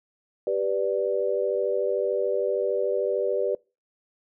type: chord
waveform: sine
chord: G major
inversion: none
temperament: equal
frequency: 392 / 493.9 / 587.3 Hz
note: G4 / B4 / D5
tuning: 0 / 0 / 0 cents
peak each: -27 / -26 / -27 dBFS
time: 0.47-3.55 s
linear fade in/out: 2 ms
effects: noise-tail reverb RT60 0.3 s tail -25 dB re dry